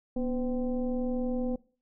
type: tone with frequency modulation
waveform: sine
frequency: 243.9 Hz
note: B3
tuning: 21 cents flat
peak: -27 dBFS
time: 0.16-1.56 s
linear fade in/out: 5 ms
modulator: 264 Hz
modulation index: 1
effects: noise-tail reverb RT60 0.4 s tail -21 dB re dry